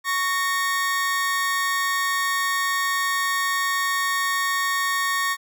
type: tone pair together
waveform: 40% pulse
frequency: 1111.7 / 1845 Hz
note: C#6 / A#6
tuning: +5 / -18 cents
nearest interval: major sixth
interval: 877 cents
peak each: -23 dBFS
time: 0.04-5.37 s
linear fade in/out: 50 ms
effects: none